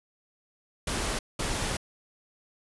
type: noise bursts at uneven times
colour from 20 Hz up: pink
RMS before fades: -30 dBFS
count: 2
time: 0.87-1.19 / 1.39-1.77 s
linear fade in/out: 5 ms
effects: resampled to 24000 Hz